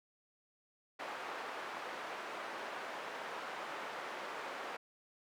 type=band-pass noise; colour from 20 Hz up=white; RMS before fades=-44 dBFS; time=0.99-4.77 s; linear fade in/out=10 ms; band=430 to 1400 Hz; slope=12 dB/octave; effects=none